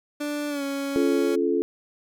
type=tone with pitch glide; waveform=30% pulse; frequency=293.8 to 278 Hz; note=D4 to C#4; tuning=+1 to +5 cents; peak=-24 dBFS; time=0.2-1.36 s; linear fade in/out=10 ms; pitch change=-96 cents; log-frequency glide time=0.49-0.63 s
type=chord; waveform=sine; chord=Db augmented; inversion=none; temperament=just; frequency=277.2 / 346.5 / 433.1 Hz; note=Db4 / F4 / A4; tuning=0 / -14 / -27 cents; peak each=-26 / -24 / -24 dBFS; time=0.96-1.62 s; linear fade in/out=0 ms
effects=none